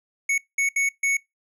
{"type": "tone bursts at uneven times", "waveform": "square", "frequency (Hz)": 2217, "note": "C#7", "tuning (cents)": 0, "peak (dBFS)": -20, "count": 4, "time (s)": [[0.29, 0.38], [0.58, 0.69], [0.76, 0.89], [1.03, 1.17]], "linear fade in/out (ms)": 5, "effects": ["noise-tail reverb RT60 0.2 s tail -25 dB re dry", "low-pass 11000 Hz 12 dB/octave"]}